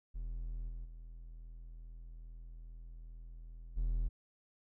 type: tone with level steps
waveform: triangle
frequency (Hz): 41.2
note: E1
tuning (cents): 0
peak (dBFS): -36 / -39 / -45 / -29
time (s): 0.14-4.09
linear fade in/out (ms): 20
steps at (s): 0.68 / 0.84 / 3.76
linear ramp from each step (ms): 20
effects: none